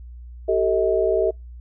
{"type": "tone cluster", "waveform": "sine", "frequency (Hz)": [384.9, 445.4, 637], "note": ["G4", "A4", "D#5"], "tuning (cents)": [-32, 21, 41], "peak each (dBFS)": -21, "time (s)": [0.48, 1.31], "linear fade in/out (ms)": 10, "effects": ["noise-tail reverb RT60 0.2 s tail -26 dB re dry", "added 60 Hz sine -36 dBFS peak until 1.6 s"]}